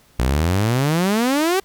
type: exponential sweep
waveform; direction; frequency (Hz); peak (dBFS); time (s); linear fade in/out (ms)
sawtooth; up; 58.27 to 396.5; -12; 0.19-1.6; 5
effects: pink hiss -54 dBFS RMS until 1.64 s

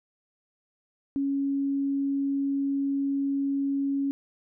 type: tone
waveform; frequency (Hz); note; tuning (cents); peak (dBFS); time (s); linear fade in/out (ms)
sine; 277.2; C#4; 0; -24; 1.16-4.11; 0
effects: none

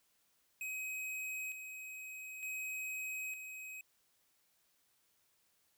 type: tone with tremolo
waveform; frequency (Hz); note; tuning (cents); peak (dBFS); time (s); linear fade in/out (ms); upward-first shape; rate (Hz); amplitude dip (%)
square; 2532; D#7; +30; -40; 0.61-3.81; 2; square; 0.55; 50
effects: white hiss -75 dBFS RMS until 5.77 s

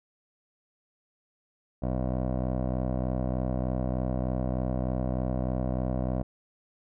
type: tone with low-pass filter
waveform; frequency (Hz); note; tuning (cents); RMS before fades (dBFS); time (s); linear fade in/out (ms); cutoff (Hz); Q
15% pulse; 63.3; B1; +43; -29; 1.82-6.23; 10; 640; 1.8
effects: none

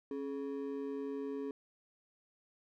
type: ring-modulated tone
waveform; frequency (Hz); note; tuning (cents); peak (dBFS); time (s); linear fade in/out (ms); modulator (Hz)
triangle; 349.2; F4; 0; -32; 0.11-1.51; 2; 74.6
effects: none

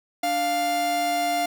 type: tone pair together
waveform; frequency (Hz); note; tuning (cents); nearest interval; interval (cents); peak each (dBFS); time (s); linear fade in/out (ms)
45% pulse; 293.7 / 699.3; D4 / F5; 0 / +2; octave + minor third; 1502; -32 / -22; 0.23-1.46; 5
effects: none

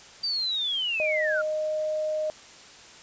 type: linear sweep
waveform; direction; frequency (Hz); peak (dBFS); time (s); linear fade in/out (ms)
sine; down; 4699 to 1362; -25; 0.23-1.42; 10
type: tone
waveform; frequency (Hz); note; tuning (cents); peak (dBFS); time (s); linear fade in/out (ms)
sine; 618; D#5; -12; -25; 1-2.3; 0
effects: white hiss -48 dBFS RMS until 3.02 s + resampled to 16000 Hz

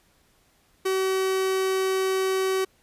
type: tone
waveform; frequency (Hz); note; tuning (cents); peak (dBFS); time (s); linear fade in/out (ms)
45% pulse; 380; F#4; +46; -22; 0.85-2.65; 10
effects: pink hiss -63 dBFS RMS until 2.82 s + resampled to 32000 Hz

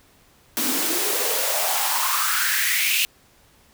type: noise with high-pass filter sweep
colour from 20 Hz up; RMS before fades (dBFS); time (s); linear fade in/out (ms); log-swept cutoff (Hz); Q
white; -22; 0.57-3.05; 0; 230 to 2800; 5.3
effects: pink hiss -56 dBFS RMS until 3.73 s

